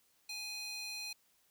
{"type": "tone with high-pass filter", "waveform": "square", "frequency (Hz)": 830.6, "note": "G#5", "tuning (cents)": 0, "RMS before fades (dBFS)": -43, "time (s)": [0.29, 1.13], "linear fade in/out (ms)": 5, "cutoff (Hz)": 3300, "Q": 4.6, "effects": ["white hiss -72 dBFS RMS until 1.5 s"]}